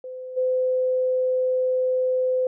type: tone with level steps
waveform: sine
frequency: 511 Hz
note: C5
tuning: 41 cents flat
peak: -32 / -19 dBFS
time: 0.04-2.47 s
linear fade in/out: 2 ms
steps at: 0.36 s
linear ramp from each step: 20 ms
effects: none